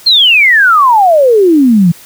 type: exponential sweep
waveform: sine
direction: down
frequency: 4300 to 162.1 Hz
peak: -3 dBFS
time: 0.06-1.92 s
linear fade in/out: 10 ms
effects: white hiss -36 dBFS RMS until 2.05 s